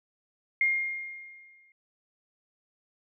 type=tone with exponential decay; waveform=sine; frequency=2126 Hz; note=C7; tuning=27 cents sharp; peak=-20 dBFS; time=0.61-1.72 s; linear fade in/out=2 ms; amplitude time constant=240 ms; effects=none